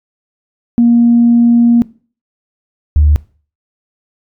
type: tone pair in turn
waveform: sine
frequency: 236.1 / 74.51 Hz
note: A#3 / D2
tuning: +22 / +26 cents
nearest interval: octave + minor sixth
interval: 1996 cents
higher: first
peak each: -4 dBFS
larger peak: neither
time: 0.78-1.82 / 2.96-3.16 s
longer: first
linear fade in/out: 0 ms
effects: noise-tail reverb RT60 0.4 s tail -21 dB re dry + tanh soft clip ceiling 0 dBFS